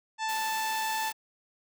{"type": "harmonic tone", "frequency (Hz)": 880, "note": "A5", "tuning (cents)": 0, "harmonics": [1, 2, 3, 4, 5, 6, 7, 8, 9], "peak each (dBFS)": [-30, -36, -40, -42, -44, -46, -47, -48, -49], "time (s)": [0.18, 1.13], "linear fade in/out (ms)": 50}
{"type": "high-pass noise", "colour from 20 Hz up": "white", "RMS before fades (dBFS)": -40, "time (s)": [0.29, 1.12], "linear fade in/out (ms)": 0, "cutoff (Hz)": 170, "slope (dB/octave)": 24}
{"effects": []}